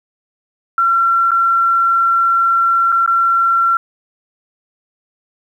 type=tone with dropouts; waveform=sine; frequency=1361 Hz; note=F6; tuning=45 cents flat; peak=-10 dBFS; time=0.78-3.77 s; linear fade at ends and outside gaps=2 ms; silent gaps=1.308-1.316 / 2.92-2.924 / 3.062-3.076 s; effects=8-bit